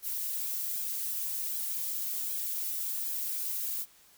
violet noise with flanger, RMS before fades -34 dBFS, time 0.02-3.86 s, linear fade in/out 50 ms, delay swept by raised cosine 1.2 to 5.4 ms, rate 1.3 Hz, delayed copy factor +0.8, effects white hiss -60 dBFS RMS until 4.17 s

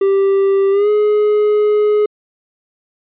triangle tone with pitch glide, 392 to 420.1 Hz, G4 to G#4, 0 to +20 cents, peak -8 dBFS, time 0.01-2.06 s, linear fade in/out 5 ms, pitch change +120 cents, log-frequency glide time 0.71-0.89 s, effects resampled to 8000 Hz

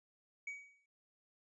triangle tone with exponential decay, 2261 Hz, C#7, 34 cents sharp, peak -37 dBFS, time 0.47-0.86 s, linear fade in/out 5 ms, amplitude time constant 83 ms, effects resampled to 22050 Hz

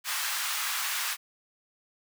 pink high-pass noise, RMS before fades -31 dBFS, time 0.04-1.17 s, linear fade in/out 50 ms, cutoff 1100 Hz, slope 24 dB/octave, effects none

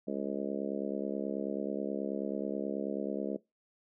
harmonic tone, 69.3 Hz, C#2, in tune, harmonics 3 / 4 / 5 / 6 / 7 / 8 / 9, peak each -38 / -39 / -40 / -41 / -41 / -42 / -43 dBFS, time 0.07-3.37 s, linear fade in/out 10 ms, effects noise-tail reverb RT60 0.2 s tail -20 dB re dry

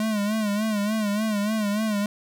square tone with vibrato, 211.3 Hz, G#3, 30 cents sharp, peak -23 dBFS, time 0-2.06 s, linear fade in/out 2 ms, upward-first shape sine, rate 3.4 Hz, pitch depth 79 cents each way, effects none

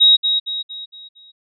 sine tone with echo, 3798 Hz, A#7, 32 cents sharp, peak -7 dBFS, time 0-0.17 s, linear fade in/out 20 ms, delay 230 ms, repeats 5, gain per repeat -7 dB, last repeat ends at 1.32 s, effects none

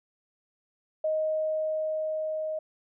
sine tone with level ramp, 625 Hz, D#5, 8 cents sharp, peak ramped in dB -24 to -29 dBFS, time 1.04-2.59 s, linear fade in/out 5 ms, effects none

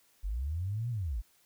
sine linear two-way sweep, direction up then down, 43.65 to 123.47 to 43.92 Hz, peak -31 dBFS, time 0.23-1.22 s, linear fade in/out 20 ms, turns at 0.9 s, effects white hiss -67 dBFS RMS until 1.45 s

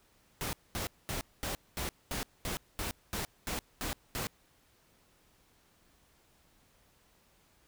pink noise bursts, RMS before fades -36 dBFS, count 12, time 0.41-4.27 s, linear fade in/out 0 ms, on 120 ms, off 220 ms, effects pink hiss -67 dBFS RMS until 7.67 s

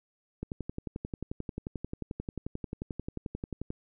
click train, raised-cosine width 3 ms, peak -22 dBFS, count 38, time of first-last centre 0.43-3.704 s, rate 11.3 Hz, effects none

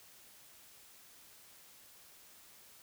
silence, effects white hiss -59 dBFS RMS until 2.82 s

